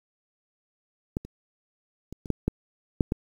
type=clicks; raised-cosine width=3 ms; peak=-14 / -27 / -25 / -26 / -10 / -10 / -7 / -12 dBFS; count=8; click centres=1.169 / 1.25 / 2.126 / 2.258 / 2.303 / 2.48 / 3.008 / 3.121 s; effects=8-bit